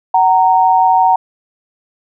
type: tone pair together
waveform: sine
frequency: 752 / 926.5 Hz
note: F#5 / A#5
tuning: +28 / -11 cents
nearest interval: major third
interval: 361 cents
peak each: -10 dBFS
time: 0.14-1.16 s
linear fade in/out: 5 ms
effects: none